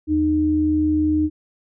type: tone pair together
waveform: sine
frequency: 80.89 / 306.3 Hz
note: E2 / D#4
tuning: -32 / -27 cents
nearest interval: octave + major seventh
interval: 2305 cents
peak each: -25 / -16 dBFS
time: 0.07-1.3 s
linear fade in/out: 50 ms
effects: none